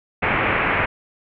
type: low-pass noise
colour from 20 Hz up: white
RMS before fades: -20 dBFS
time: 0.22-0.86 s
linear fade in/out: 10 ms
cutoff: 2500 Hz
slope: 48 dB/octave
effects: none